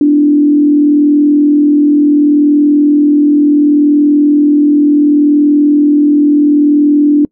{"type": "tone with frequency modulation", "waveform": "sine", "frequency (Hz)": 293.7, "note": "D4", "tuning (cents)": 0, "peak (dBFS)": -4, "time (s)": [0.01, 7.25], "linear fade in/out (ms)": 2, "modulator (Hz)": 40.7, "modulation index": 0.4, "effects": ["noise-tail reverb RT60 0.1 s tail -26 dB re dry"]}